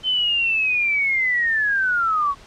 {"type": "linear sweep", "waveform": "sine", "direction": "down", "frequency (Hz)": [3083, 1095], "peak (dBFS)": -17, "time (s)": [0.03, 2.35], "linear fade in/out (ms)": 50, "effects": ["pink hiss -46 dBFS RMS until 2.46 s", "low-pass 6000 Hz 12 dB/octave"]}